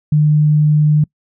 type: tone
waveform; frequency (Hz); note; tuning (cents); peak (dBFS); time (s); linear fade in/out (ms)
sine; 150.9; D3; +47; -8; 0.12-1.04; 5
effects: noise-tail reverb RT60 0.1 s tail -26 dB re dry